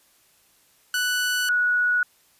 sawtooth / sine tone pair in turn, 1484 / 1464.4 Hz, F#6 / F#6, +5 / -18 cents, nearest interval unison, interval 23 cents, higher first, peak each -18 dBFS, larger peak neither, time 0.94-1.49 / 1.49-2.03 s, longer first, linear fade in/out 2 ms, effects white hiss -60 dBFS RMS until 2.39 s + resampled to 32000 Hz

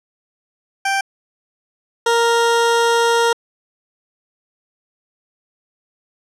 20% pulse tone pair in turn, 784 / 466.2 Hz, G5 / A#4, 0 / 0 cents, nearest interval major sixth, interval 900 cents, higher first, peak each -11 / -8 dBFS, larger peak second, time 0.85-1.01 / 2.06-3.33 s, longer second, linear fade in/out 5 ms, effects low-pass 9000 Hz 12 dB/octave

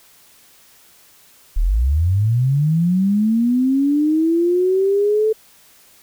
sine linear sweep, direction up, 33.18 to 441 Hz, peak -13 dBFS, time 1.56-5.33 s, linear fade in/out 10 ms, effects white hiss -50 dBFS RMS until 6.02 s

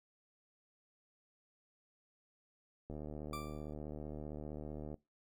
click train, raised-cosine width 2 ms, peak -32 dBFS, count 155, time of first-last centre 2.9-4.942 s, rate 75.4 Hz
40% pulse tone with exponential decay, 1174.7 Hz, D6, in tune, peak -39 dBFS, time 3.33-3.74 s, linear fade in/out 2 ms, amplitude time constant 87 ms
effects noise-tail reverb RT60 0.2 s tail -20 dB re dry

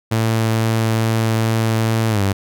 sawtooth tone with pitch glide, 112.2 to 98.24 Hz, A2 to G2, +34 to +4 cents, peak -11 dBFS, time 0.11-2.33 s, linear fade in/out 10 ms, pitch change -230 cents, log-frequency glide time 2.1-2.22 s, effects none

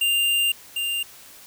square tone pair in turn, 2794 / 2794 Hz, F7 / F7, 0 / 0 cents, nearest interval unison, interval 0 cents, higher neither, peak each -19 / -24 dBFS, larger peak first, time 0.01-0.52 / 0.76-1.03 s, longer first, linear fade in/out 5 ms, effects white hiss -46 dBFS RMS until 1.46 s

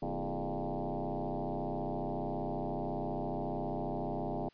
sine tone with frequency modulation, 220 Hz, A3, in tune, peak -33 dBFS, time 0.02-4.49 s, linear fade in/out 5 ms, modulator 94.6 Hz, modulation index 6.3, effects white hiss -66 dBFS RMS until 4.53 s + resampled to 11025 Hz

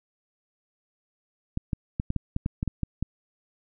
clicks, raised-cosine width 5 ms, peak -14 dBFS, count 11, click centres 1.574 / 1.732 / 1.999 / 2.104 / 2.163 / 2.364 / 2.461 / 2.629 / 2.677 / 2.833 / 3.026 s, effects none

